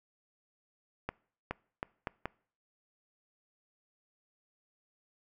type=accelerating click train; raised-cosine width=0.5 ms; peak=-19 dBFS; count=5; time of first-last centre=1.09-2.256 s; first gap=420 ms; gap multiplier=0.76; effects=noise-tail reverb RT60 0.5 s tail -24 dB re dry